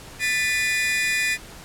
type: tone cluster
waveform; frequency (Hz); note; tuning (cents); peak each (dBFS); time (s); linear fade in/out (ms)
40% pulse; 1761 / 1995 / 2449; A6 / B6 / D#7; +1 / +17 / -28; -25 / -25 / -23; 0.19-1.38; 50
effects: pink hiss -42 dBFS RMS until 1.64 s + low-pass 12000 Hz 12 dB/octave